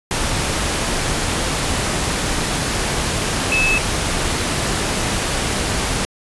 sine tone in noise, 2603 Hz, E7, 22 cents flat, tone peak -15 dBFS, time 3.52-3.78 s, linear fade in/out 0 ms, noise pink, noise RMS -20 dBFS, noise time 0.11-6.05 s, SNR +2 dB, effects resampled to 24000 Hz

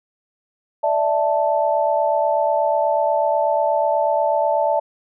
sine chord, D suspended second, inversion none, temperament equal with one note detuned, 587.3 / 655.5 / 880 Hz, D5 / E5 / A5, 0 / -10 / 0 cents, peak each -20 dBFS, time 0.83-4.8 s, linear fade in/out 10 ms, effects none

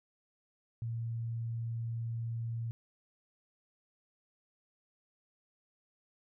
sine tone, 115.4 Hz, A#2, 17 cents flat, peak -34 dBFS, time 0.82-2.71 s, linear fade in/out 0 ms, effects none

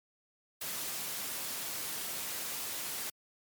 white noise, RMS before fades -38 dBFS, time 0.61-3.1 s, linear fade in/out 5 ms, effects high-pass 100 Hz 12 dB/octave + MP3 96 kbps

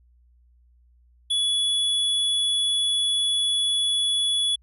square tone, 3402 Hz, G#7, 41 cents sharp, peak -21 dBFS, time 1.3-4.56 s, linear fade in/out 10 ms, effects added 60 Hz sine -55 dBFS peak until 4.62 s + resampled to 32000 Hz

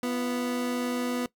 30% pulse tone pair together, 246.9 / 344.5 Hz, B3 / F4, 0 / -24 cents, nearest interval tritone, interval 576 cents, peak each -25 / -35 dBFS, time 0.03-1.26 s, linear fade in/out 2 ms, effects noise-tail reverb RT60 0.1 s tail -19 dB re dry

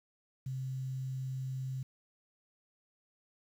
sine tone with quantisation, 131.4 Hz, C3, 8 cents sharp, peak -35 dBFS, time 0.46-1.83 s, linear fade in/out 5 ms, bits 10, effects none

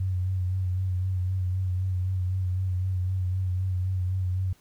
sine tone with vibrato, 92.5 Hz, F#2, in tune, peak -24 dBFS, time 0-4.53 s, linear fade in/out 5 ms, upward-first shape sine, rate 3.9 Hz, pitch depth 36 cents each way, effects pink hiss -61 dBFS RMS until 4.6 s

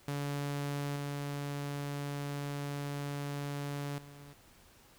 sawtooth tone with level steps, 143 Hz, D3, 46 cents flat, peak -30 / -32 / -46 dBFS, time 0.08-4.33 s, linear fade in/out 2 ms, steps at 0.96 / 3.98 s, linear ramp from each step 2 ms, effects pink hiss -61 dBFS RMS until 4.98 s

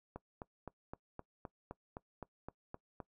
click train, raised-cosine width 1 ms, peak -30 dBFS, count 12, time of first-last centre 0.16-3.002 s, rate 3.87 Hz, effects noise-tail reverb RT60 0.1 s tail -21 dB re dry

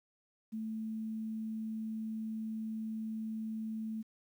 sine tone with quantisation, 220 Hz, A3, in tune, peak -36 dBFS, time 0.52-4.03 s, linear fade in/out 20 ms, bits 11, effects none

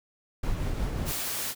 brown noise with tremolo, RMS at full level -28 dBFS, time 0.43-1.12 s, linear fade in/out 5 ms, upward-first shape sine, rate 5.6 Hz, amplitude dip 30%
white noise, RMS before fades -32 dBFS, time 1.05-1.55 s, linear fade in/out 50 ms
effects none

